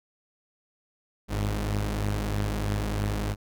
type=tone pair together; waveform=sawtooth; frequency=50.29 / 103.7 Hz; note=G1 / G#2; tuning=+45 / -2 cents; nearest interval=octave + minor second; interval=1253 cents; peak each=-25 dBFS; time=1.28-3.36 s; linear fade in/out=50 ms; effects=none